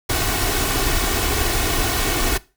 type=noise with comb filter; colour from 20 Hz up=pink; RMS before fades=-20 dBFS; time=0.09-2.38 s; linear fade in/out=10 ms; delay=2.7 ms; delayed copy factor=+0.6; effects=noise-tail reverb RT60 0.3 s tail -20 dB re dry